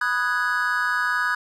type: chord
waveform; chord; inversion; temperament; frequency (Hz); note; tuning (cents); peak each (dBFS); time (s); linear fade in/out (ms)
triangle; G# minor seventh; first; equal; 987.8 / 1244.5 / 1480 / 1661.2; B5 / D#6 / F#6 / G#6; 0 / 0 / 0 / 0; -28 / -25 / -23 / -23; 0.01-1.35; 5
effects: none